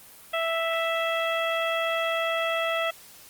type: harmonic tone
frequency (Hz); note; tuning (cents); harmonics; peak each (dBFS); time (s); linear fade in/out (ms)
659.3; E5; 0; 1 / 2 / 3 / 4 / 5; -27 / -30 / -32 / -33 / -34; 0.33-2.91; 10
effects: white hiss -49 dBFS RMS until 3.29 s + Opus 32 kbps